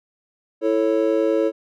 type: chord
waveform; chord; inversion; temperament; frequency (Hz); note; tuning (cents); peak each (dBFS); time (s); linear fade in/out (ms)
triangle; A major; second; just; 330 / 440 / 550; E4 / A4 / C#5; +2 / 0 / -14; -19; 0.61-1.52; 50
effects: none